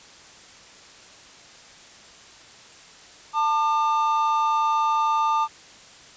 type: tone pair together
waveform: triangle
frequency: 891 / 1200 Hz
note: A5 / D6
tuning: +22 / +37 cents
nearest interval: perfect fourth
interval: 515 cents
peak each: -20 dBFS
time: 3.33-5.48 s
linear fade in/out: 50 ms
effects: white hiss -47 dBFS RMS until 6.16 s + resampled to 16000 Hz